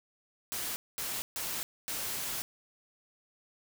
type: noise bursts at uneven times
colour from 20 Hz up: white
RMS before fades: -36 dBFS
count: 4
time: 0.52-0.76 / 0.98-1.22 / 1.36-1.63 / 1.88-2.42 s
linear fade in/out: 0 ms
effects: none